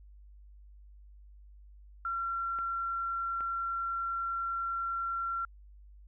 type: tone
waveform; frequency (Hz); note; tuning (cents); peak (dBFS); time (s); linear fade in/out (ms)
sine; 1365; F6; -40; -31; 2.05-5.45; 2
type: clicks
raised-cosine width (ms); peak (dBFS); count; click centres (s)
0.5; -32; 2; 2.588 / 3.407
effects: added 50 Hz sine -51 dBFS peak until 6.07 s